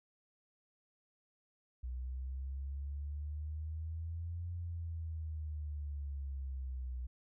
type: exponential two-way sweep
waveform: sine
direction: up then down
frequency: 61.74 to 87.31 to 61.74 Hz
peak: -38 dBFS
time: 1.83-7.07 s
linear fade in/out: 10 ms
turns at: 4.52 s
effects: none